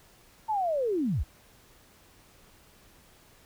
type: linear sweep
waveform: sine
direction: down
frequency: 902 to 36.71 Hz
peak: -25 dBFS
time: 0.48-1.24 s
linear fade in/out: 20 ms
effects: pink hiss -58 dBFS RMS until 3.45 s

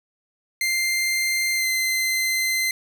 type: tone with pitch glide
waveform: sawtooth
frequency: 2093 to 2068 Hz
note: C7 to C7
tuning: 0 to -21 cents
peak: -17 dBFS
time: 0.61-2.71 s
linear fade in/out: 2 ms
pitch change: -21 cents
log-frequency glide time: 1.55-1.66 s
effects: none

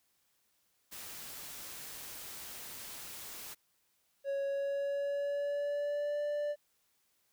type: noise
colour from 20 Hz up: white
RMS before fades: -46 dBFS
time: 0.91-3.55 s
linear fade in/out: 20 ms
type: tone with pitch glide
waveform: triangle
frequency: 554.4 to 587.4 Hz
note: C#5 to D5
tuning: 0 to 0 cents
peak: -30 dBFS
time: 4.24-6.56 s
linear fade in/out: 50 ms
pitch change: +100 cents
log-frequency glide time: 4.45-6.22 s
effects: white hiss -75 dBFS RMS until 7.32 s

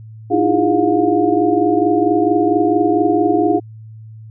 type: tone cluster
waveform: sine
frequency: 302.5 / 322.8 / 347.1 / 409.6 / 712 Hz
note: D#4 / E4 / F4 / G#4 / F5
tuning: -49 / -36 / -11 / -24 / +33 cents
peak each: -18 dBFS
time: 0.3-3.6 s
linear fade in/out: 20 ms
effects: added 110 Hz sine -33 dBFS peak until 4.3 s

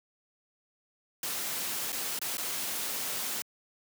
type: noise with dropouts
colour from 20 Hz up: white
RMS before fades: -34 dBFS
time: 1.23-3.42 s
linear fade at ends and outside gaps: 2 ms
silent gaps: 1.921-1.927 / 2.19-2.215 / 2.371-2.38 s
effects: high-pass 150 Hz 12 dB/octave

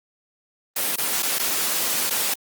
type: noise with dropouts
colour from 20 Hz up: white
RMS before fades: -23 dBFS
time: 0.76-2.34 s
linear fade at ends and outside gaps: 5 ms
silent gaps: 0.96-0.981 / 1.224-1.229 / 1.386-1.396 / 2.098-2.106 s
effects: high-pass 200 Hz 12 dB/octave + Opus 24 kbps

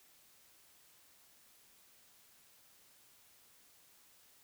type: silence
effects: white hiss -65 dBFS RMS until 4.43 s

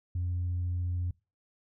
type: tone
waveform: sine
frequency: 88.6 Hz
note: F2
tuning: 25 cents sharp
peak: -27 dBFS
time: 0.15-1.11 s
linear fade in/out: 5 ms
effects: noise-tail reverb RT60 0.3 s tail -25 dB re dry + tanh soft clip ceiling -26 dBFS

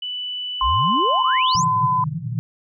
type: tone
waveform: sine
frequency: 2978 Hz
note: F#7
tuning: 11 cents sharp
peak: -25 dBFS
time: 0.02-1.56 s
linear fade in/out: 5 ms
type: tone with pitch glide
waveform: sine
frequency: 1046.5 to 1010.9 Hz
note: C6 to B5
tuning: 0 to +40 cents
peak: -16 dBFS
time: 0.61-2.04 s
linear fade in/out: 2 ms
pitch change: -60 cents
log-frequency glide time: 1-1.91 s
type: exponential sweep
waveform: sine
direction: up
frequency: 49 to 7970 Hz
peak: -22 dBFS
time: 0.61-1.65 s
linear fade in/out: 50 ms
type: band-pass noise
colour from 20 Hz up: pink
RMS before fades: -26 dBFS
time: 1.55-2.39 s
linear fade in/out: 0 ms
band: 110 to 170 Hz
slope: 96 dB/octave
effects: none

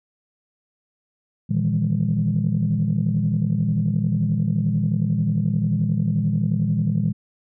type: tone cluster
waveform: sine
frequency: 115.4 / 154.2 / 165.5 / 202.3 Hz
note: A#2 / D#3 / E3 / G#3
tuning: -17 / -15 / +7 / -45 cents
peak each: -23 dBFS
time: 1.49-7.13 s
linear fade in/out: 20 ms
effects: tanh soft clip ceiling -10 dBFS

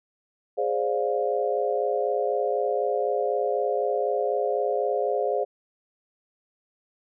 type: chord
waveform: sine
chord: D half-diminished seventh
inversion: second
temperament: equal with one note detuned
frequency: 415.3 / 523.3 / 587.3 / 704.1 Hz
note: Ab4 / C5 / D5 / F5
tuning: 0 / 0 / 0 / +14 cents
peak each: -27 / -27 / -29 / -29 dBFS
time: 0.57-5.45 s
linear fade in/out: 20 ms
effects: none

